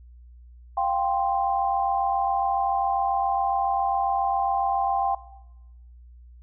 sine chord, F suspended second, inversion none, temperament just, 698.5 / 785.8 / 1047.7 Hz, F5 / G5 / C6, 0 / +4 / +2 cents, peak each -28 / -23 / -28 dBFS, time 0.77-5.15 s, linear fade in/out 5 ms, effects noise-tail reverb RT60 0.9 s tail -17 dB re dry + added 60 Hz sine -45 dBFS peak until 6.42 s

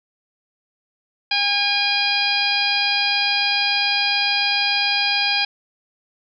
harmonic tone, 813 Hz, G#5, 37 cents flat, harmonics 1 / 2 / 3 / 4 / 5 / 6, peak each -26 / -27 / -22 / -24 / -25 / -23 dBFS, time 1.31-5.45 s, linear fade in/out 5 ms, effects none

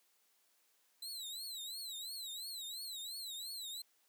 sawtooth tone with vibrato, 3994 Hz, B7, 19 cents sharp, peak -40 dBFS, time 1.02-3.82 s, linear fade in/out 5 ms, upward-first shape triangle, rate 2.9 Hz, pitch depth 180 cents each way, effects white hiss -74 dBFS RMS until 4.08 s + high-pass 300 Hz 12 dB/octave

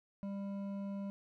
sine tone with hard clipping, 198.5 Hz, G3, 22 cents sharp, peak -40 dBFS, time 0.23-1.1 s, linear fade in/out 0 ms, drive 9 dB, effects none

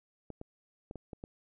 clicks, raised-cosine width 2 ms, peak -29 dBFS, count 6, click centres 0.303 / 0.414 / 0.911 / 0.957 / 1.132 / 1.239 s, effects none

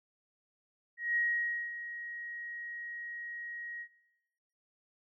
sine tone with ADSR envelope, 1890 Hz, A#6, 23 cents sharp, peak -27 dBFS, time 0.97-3.88 s, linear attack 190 ms, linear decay 550 ms, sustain -13 dB, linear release 70 ms, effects noise-tail reverb RT60 1.0 s tail -19 dB re dry

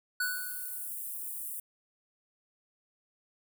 square tone with exponential decay, 1480 Hz, F#6, in tune, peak -28 dBFS, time 0.2-0.89 s, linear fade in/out 5 ms, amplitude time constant 150 ms
white high-pass noise, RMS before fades -39 dBFS, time 0.22-1.6 s, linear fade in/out 5 ms, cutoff 8700 Hz, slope 48 dB/octave
effects none

